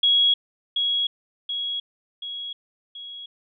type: tone with echo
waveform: sine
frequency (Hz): 3322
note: G#7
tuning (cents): 0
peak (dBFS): -15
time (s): 0.03-0.34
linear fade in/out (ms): 5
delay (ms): 730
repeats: 4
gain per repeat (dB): -5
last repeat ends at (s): 3.26
effects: none